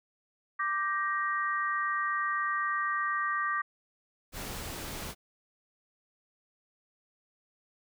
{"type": "chord", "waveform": "sine", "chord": "G minor", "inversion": "second", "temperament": "just", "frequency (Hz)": [1176, 1568, 1881.6], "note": ["D6", "G6", "Bb6"], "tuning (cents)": [2, 0, 16], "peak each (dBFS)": [-30, -36, -33], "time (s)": [0.59, 3.62], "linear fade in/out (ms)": 10}
{"type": "noise", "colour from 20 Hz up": "pink", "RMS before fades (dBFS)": -39, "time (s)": [4.32, 5.15], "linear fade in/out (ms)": 50}
{"effects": []}